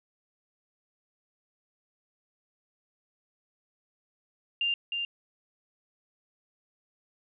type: tone with echo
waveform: sine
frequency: 2794 Hz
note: F7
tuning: in tune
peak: -25 dBFS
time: 4.61-4.74 s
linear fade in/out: 2 ms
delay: 310 ms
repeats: 1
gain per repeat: -4 dB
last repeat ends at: 5.05 s
effects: none